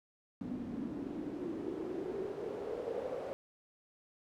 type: noise with band-pass filter sweep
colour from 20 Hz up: pink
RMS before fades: -40 dBFS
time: 0.41-3.33 s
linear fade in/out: 0 ms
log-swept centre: 240 to 540 Hz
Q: 5.6
effects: none